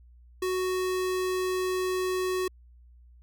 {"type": "tone", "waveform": "square", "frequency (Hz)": 370, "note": "F#4", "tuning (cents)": 0, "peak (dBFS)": -27, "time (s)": [0.42, 2.48], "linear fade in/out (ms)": 5, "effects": ["added 60 Hz sine -51 dBFS peak until 3.22 s"]}